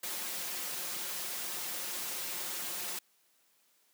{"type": "noise with comb filter", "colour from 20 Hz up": "white", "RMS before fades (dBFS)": -38, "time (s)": [0.03, 2.99], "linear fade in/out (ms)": 5, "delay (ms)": 5.6, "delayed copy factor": 0.6, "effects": ["white hiss -70 dBFS RMS until 3.93 s", "high-pass 200 Hz 12 dB/octave"]}